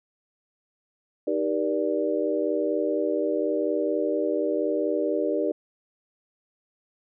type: chord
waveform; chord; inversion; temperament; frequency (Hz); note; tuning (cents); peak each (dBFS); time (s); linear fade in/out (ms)
sine; Eb major seventh; none; equal with one note detuned; 311.1 / 392 / 476.2 / 587.3; Eb4 / G4 / Bb4 / D5; 0 / 0 / +37 / 0; -28; 1.27-5.52; 5
effects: none